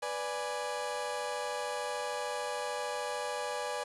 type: chord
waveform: 30% pulse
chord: G# diminished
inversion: first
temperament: equal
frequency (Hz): 493.9 / 587.3 / 830.6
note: B4 / D5 / G#5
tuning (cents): 0 / 0 / 0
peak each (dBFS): -36 / -36 / -36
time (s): 0.02-3.84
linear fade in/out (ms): 10
effects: resampled to 24000 Hz + 9-bit